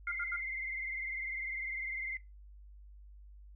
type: tone bursts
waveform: sine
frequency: 1412 Hz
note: F6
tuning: 19 cents sharp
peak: -35 dBFS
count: 3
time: 0.07-0.364 s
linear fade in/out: 5 ms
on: 48 ms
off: 75 ms
type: tone with vibrato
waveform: sine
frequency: 2093 Hz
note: C7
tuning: in tune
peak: -36 dBFS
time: 0.07-2.17 s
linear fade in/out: 2 ms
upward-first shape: triangle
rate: 20 Hz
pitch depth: 66 cents each way
effects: noise-tail reverb RT60 0.2 s tail -18 dB re dry + added 50 Hz sine -51 dBFS peak until 3.55 s